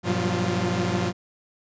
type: tone cluster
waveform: sawtooth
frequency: 98.2 / 120.1 / 177.4 / 190.4 / 347.8 Hz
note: G2 / B2 / F3 / F#3 / F4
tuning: +4 / -48 / +27 / +50 / -7 cents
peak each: -26 / -26 / -23 / -26 / -26 dBFS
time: 0.03-1.13 s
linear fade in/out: 50 ms
effects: resampled to 16000 Hz